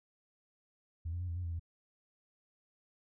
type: tone with pitch steps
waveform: sine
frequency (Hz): 82.5 / 87.1 / 89.9 / 84.7 / 89.6 / 84.6 / 83.7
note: E2 / F2 / F#2 / E2 / F2 / E2 / E2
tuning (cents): +2 / -4 / -49 / +48 / +45 / +45 / +27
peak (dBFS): -34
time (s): 1.05-1.596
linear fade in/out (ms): 10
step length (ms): 78
effects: tanh soft clip ceiling -31 dBFS